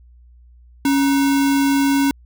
sine tone with sample-and-hold, 277.2 Hz, C#4, in tune, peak -13 dBFS, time 0.85-2.11 s, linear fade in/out 2 ms, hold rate 1225 Hz, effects added 60 Hz sine -44 dBFS peak until 2.25 s

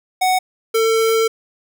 square tone pair in turn, 743 / 448.6 Hz, F#5 / A4, +7 / +34 cents, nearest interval major sixth, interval 873 cents, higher first, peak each -14 dBFS, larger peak neither, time 0.21-0.39 / 0.74-1.28 s, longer second, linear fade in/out 10 ms, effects none

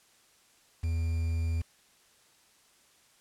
triangle tone with quantisation, 82.41 Hz, E2, in tune, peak -25 dBFS, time 0.83-1.62 s, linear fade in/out 10 ms, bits 8, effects white hiss -63 dBFS RMS until 3.2 s + low-pass 10000 Hz 12 dB/octave

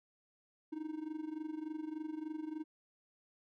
triangle tone with amplitude modulation, 311.1 Hz, D#4, in tune, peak -34 dBFS, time 0.72-2.64 s, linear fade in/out 10 ms, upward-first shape sine, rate 23.4 Hz, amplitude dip 80%, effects none

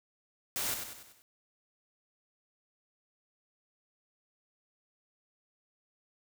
white noise with echo, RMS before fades -34 dBFS, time 0.56-0.74 s, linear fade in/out 0 ms, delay 96 ms, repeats 5, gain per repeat -6 dB, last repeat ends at 1.22 s, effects none

